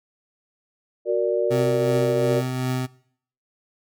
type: chord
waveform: sine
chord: Gb augmented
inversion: none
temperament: equal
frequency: 370 / 466.2 / 587.3 Hz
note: Gb4 / Bb4 / D5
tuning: 0 / 0 / 0 cents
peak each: -23 dBFS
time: 1.05-2.43 s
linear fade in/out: 50 ms
type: tone with tremolo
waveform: 25% pulse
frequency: 128.1 Hz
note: C3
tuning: 36 cents flat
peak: -18 dBFS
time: 1.5-2.87 s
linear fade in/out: 20 ms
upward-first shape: triangle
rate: 2.7 Hz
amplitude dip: 40%
effects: noise-tail reverb RT60 0.6 s tail -21 dB re dry